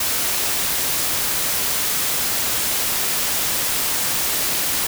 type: noise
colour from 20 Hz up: white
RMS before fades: -21 dBFS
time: 0-4.87 s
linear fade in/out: 5 ms
effects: none